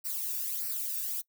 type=noise with flanger; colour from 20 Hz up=violet; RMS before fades=-34 dBFS; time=0.04-1.22 s; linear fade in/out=20 ms; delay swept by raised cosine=0.29 to 0.98 ms; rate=1.6 Hz; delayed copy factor=-0.75; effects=noise-tail reverb RT60 0.1 s tail -22 dB re dry